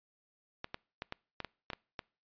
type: clicks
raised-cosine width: 0.3 ms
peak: -22 dBFS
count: 9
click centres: 0.644 / 0.744 / 1.021 / 1.124 / 1.403 / 1.447 / 1.702 / 1.733 / 1.992 s
effects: noise-tail reverb RT60 0.4 s tail -26 dB re dry + resampled to 11025 Hz